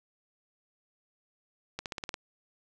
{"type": "accelerating click train", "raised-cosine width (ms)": 0.2, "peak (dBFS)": -18, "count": 7, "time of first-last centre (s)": [1.79, 2.141], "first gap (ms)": 68, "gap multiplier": 0.94, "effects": []}